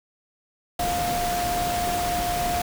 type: tone in noise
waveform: sine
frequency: 705 Hz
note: F5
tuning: 16 cents sharp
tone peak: -24 dBFS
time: 0.79-2.62 s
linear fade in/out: 5 ms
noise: pink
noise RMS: -29 dBFS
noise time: 0.79-2.62 s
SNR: +2 dB
effects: none